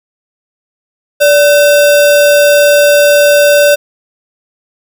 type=tone with sample-and-hold; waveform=sine; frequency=581 Hz; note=D5; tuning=19 cents flat; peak=-3 dBFS; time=1.2-3.76 s; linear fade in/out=20 ms; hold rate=2100 Hz; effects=none